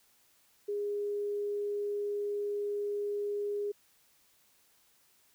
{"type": "tone", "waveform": "sine", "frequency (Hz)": 410.3, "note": "G#4", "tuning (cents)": -21, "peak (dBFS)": -31, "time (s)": [0.68, 3.72], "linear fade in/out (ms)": 10, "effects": ["white hiss -67 dBFS RMS until 5.34 s"]}